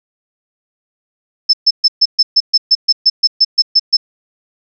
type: tone bursts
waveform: sine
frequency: 5260 Hz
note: E8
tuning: 5 cents flat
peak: -5 dBFS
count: 15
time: 1.49-3.97 s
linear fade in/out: 10 ms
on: 44 ms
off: 130 ms
effects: none